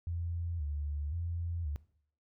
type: tone with vibrato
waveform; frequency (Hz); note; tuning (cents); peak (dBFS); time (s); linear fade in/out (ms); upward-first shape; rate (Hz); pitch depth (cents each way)
sine; 79; D#2; +27; -33; 0.07-1.76; 0; square; 0.95; 130
effects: noise-tail reverb RT60 0.6 s tail -19 dB re dry